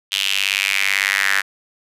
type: tone with high-pass filter sweep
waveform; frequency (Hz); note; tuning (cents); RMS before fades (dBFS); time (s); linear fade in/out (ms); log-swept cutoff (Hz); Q
square; 49; G1; 0; -19; 0.11-1.42; 20; 3100 to 1700; 4.2
effects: resampled to 32000 Hz